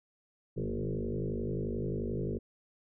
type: tone with frequency modulation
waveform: sine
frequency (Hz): 130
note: C3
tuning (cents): -11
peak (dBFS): -31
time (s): 0.56-2.39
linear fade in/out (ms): 20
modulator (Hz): 51.4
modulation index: 6.5
effects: none